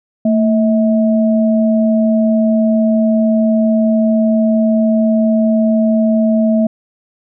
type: tone pair together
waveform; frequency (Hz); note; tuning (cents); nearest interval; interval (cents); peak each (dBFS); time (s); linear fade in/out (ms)
sine; 223.9 / 641.8; A3 / E5; +30 / -46; octave + tritone; 1824; -10 / -16; 0.25-6.67; 5
effects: none